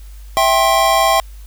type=chord; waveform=square; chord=C major; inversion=first; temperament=equal with one note detuned; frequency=659.3 / 784 / 1063 Hz; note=E5 / G5 / C6; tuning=0 / 0 / +27 cents; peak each=-16 / -16 / -16 dBFS; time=0.37-1.2 s; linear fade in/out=0 ms; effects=added 50 Hz sine -32 dBFS peak until 1.46 s + white hiss -49 dBFS RMS until 1.46 s